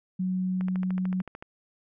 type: tone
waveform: sine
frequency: 185 Hz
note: F#3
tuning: in tune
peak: -25 dBFS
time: 0.19-1.22 s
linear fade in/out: 10 ms
type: click train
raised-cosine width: 0.5 ms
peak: -25 dBFS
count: 12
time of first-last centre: 0.61-1.425 s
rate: 13.5 Hz
effects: none